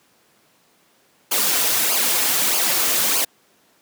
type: noise with flanger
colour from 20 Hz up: white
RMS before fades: -19 dBFS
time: 1.31-3.25 s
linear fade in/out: 10 ms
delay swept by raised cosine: 0.52 to 5.52 ms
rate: 1.6 Hz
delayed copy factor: -0.7
effects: pink hiss -58 dBFS RMS until 3.81 s + high-pass 200 Hz 12 dB/octave